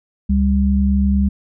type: tone pair together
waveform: sine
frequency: 70.29 / 198.8 Hz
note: C#2 / G3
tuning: +25 / +25 cents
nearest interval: octave + tritone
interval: 1800 cents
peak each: -15 dBFS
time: 0.29-1.29 s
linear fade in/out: 10 ms
effects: none